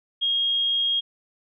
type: tone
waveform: sine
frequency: 3258 Hz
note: G#7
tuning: 34 cents flat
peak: -20 dBFS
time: 0.21-1.01 s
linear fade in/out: 20 ms
effects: none